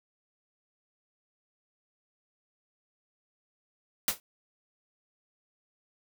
white noise with exponential decay, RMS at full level -22 dBFS, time 4.08-4.2 s, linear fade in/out 1 ms, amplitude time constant 24 ms, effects none

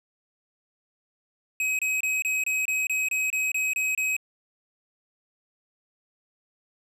square tone bursts, 2538 Hz, D#7, 34 cents sharp, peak -24 dBFS, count 12, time 1.6-4.166 s, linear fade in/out 2 ms, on 190 ms, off 26 ms, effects low-pass 12000 Hz 12 dB/octave

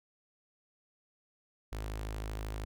sawtooth tone with notch filter, 52.9 Hz, G#1, 33 cents sharp, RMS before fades -39 dBFS, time 1.72-2.65 s, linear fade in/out 5 ms, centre 180 Hz, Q 1.4, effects none

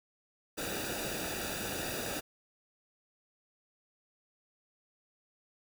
pink noise with comb filter, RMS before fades -37 dBFS, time 0.57-2.21 s, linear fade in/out 20 ms, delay 0.94 ms, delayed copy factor -0.75, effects none

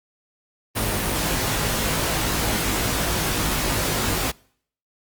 pink noise with comb filter, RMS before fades -23 dBFS, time 0.75-4.32 s, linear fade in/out 20 ms, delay 19 ms, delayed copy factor +0.7, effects noise-tail reverb RT60 0.6 s tail -25 dB re dry + Opus 32 kbps

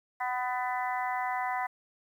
harmonic tone with a mistuned harmonic, 250 Hz, B3, 21 cents sharp, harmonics 3 / 4 / 5 / 6 / 7 / 8, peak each -32 / -34 / -42 / -43 / -41 / -38 dBFS, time 0.2-1.67 s, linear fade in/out 10 ms, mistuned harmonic 7, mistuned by +18 cents, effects 10-bit

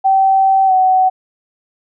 sine tone with pitch glide, 772 to 750 Hz, G5 to F#5, -27 to +23 cents, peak -8 dBFS, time 0.04-1.1 s, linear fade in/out 20 ms, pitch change -50 cents, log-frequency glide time 0.66-0.72 s, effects none

